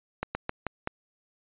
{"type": "slowing click train", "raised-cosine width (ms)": 0.5, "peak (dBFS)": -14, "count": 5, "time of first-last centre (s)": [0.23, 0.874], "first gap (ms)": 120, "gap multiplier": 1.2, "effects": ["resampled to 8000 Hz"]}